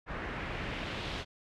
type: noise with low-pass filter sweep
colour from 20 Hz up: pink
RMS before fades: -38 dBFS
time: 0.06-1.25 s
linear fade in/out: 50 ms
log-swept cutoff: 1700 to 3800 Hz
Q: 1.6
effects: none